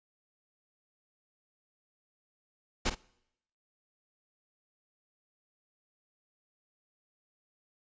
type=noise with echo; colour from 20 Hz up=pink; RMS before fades=-28 dBFS; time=2.85-2.9 s; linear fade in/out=10 ms; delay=51 ms; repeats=1; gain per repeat=-11 dB; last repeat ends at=2.951 s; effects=noise-tail reverb RT60 0.8 s tail -24 dB re dry + resampled to 16000 Hz